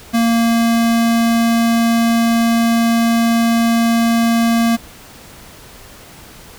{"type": "tone", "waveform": "square", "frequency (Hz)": 231, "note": "A#3", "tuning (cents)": -16, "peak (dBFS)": -12, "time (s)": [0.13, 4.77], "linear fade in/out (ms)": 20, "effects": ["pink hiss -39 dBFS RMS until 6.58 s"]}